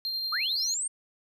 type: tone with tremolo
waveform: triangle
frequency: 4186 Hz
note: C8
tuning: in tune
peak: -27 dBFS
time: 0.05-0.74 s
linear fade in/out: 0 ms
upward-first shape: sine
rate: 11 Hz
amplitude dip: 25%
type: linear sweep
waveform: sine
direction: up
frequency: 1108.7 to 8870 Hz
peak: -28 dBFS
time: 0.32-0.88 s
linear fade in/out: 10 ms
effects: none